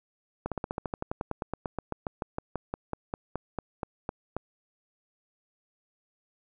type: slowing click train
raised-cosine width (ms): 1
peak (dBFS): -17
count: 29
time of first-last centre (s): 0.46-4.366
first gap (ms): 57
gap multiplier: 1.06
effects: none